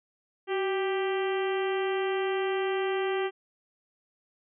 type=harmonic tone with a mistuned harmonic; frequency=392.5 Hz; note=G4; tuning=2 cents sharp; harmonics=1 / 2 / 3 / 4 / 5 / 6 / 7 / 8; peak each=-27 / -35 / -39 / -40 / -39 / -44 / -43 / -43 dBFS; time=0.47-3.31 s; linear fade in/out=50 ms; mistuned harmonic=1; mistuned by=-58 cents; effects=none